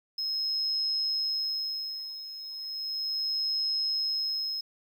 triangle tone with tremolo, 5150 Hz, E8, 41 cents flat, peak -23 dBFS, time 0.18-4.61 s, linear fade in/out 5 ms, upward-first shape sine, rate 0.35 Hz, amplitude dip 80%, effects tanh soft clip ceiling -24 dBFS + 10-bit

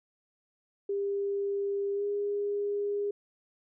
sine tone with pitch glide, 400 to 407.7 Hz, G4 to G#4, +35 to -32 cents, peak -28 dBFS, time 0.89-3.11 s, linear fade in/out 5 ms, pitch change +33 cents, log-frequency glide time 1.94-2.04 s, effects none

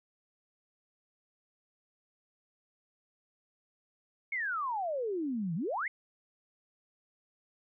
sine exponential two-way sweep, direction down then up, 2231 to 155.3 to 2231 Hz, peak -31 dBFS, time 4.32-5.88 s, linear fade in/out 5 ms, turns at 5.55 s, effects none

